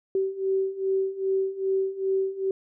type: beating tone pair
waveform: sine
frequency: 383.1 / 385.6 Hz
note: G4 / G4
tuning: -40 / -28 cents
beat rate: 2.5 Hz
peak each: -28 / -25 dBFS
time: 0.15-2.51 s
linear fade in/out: 2 ms
effects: none